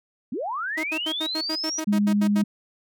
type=linear sweep; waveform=sine; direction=up; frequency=196 to 5920 Hz; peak=-26 dBFS; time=0.32-1.8 s; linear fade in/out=5 ms
type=tone bursts; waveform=sawtooth; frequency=315.7 Hz; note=D#4; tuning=25 cents sharp; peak=-23 dBFS; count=12; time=0.77-2.421 s; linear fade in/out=10 ms; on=67 ms; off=77 ms
type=tone; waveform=sine; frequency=205.5 Hz; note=G#3; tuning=18 cents flat; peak=-18 dBFS; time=1.87-2.44 s; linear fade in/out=10 ms
effects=none